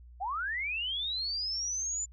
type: linear sweep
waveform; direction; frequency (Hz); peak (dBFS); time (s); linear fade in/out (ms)
sine; up; 695 to 7150; -31; 0.2-2.06; 20
effects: added 60 Hz sine -49 dBFS peak until 2.12 s